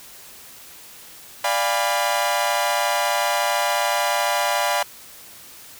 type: chord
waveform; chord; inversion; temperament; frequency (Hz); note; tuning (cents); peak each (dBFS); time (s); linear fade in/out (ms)
sawtooth; D diminished seventh; none; equal with one note detuned; 587.3 / 698.5 / 812.6 / 987.8; D5 / F5 / Ab5 / Cb6; 0 / 0 / -38 / 0; -21; 1.44-4.83; 5
effects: white hiss -43 dBFS RMS until 5.79 s